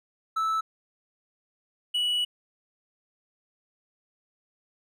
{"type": "tone pair in turn", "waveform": "triangle", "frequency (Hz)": [1312, 2940], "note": ["E6", "F#7"], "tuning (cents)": [-9, -12], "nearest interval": "octave + major second", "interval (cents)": 1397, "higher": "second", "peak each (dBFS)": -22, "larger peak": "neither", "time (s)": [[0.36, 0.61], [1.94, 2.25]], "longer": "second", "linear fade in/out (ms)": 10, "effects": []}